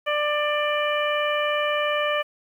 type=harmonic tone; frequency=593 Hz; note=D5; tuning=17 cents sharp; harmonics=1 / 2 / 3 / 4 / 5; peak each=-24 / -27 / -29 / -30 / -31 dBFS; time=0.06-2.23 s; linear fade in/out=20 ms; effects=9-bit